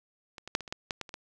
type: clicks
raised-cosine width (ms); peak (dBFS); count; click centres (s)
0.2; -26 / -24 / -7 / -23 / -26 / -16 / -14 / -18 / -29 / -22; 10; 0.382 / 0.476 / 0.551 / 0.607 / 0.678 / 0.725 / 0.908 / 1.013 / 1.092 / 1.141
effects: none